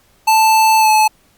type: tone with pitch glide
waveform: square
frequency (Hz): 880 to 863.4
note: A5 to A5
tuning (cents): 0 to -33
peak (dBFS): -9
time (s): 0.27-1.08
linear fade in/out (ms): 10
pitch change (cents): -33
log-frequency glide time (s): 0.79-0.89
effects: pink hiss -54 dBFS RMS until 1.37 s + Opus 48 kbps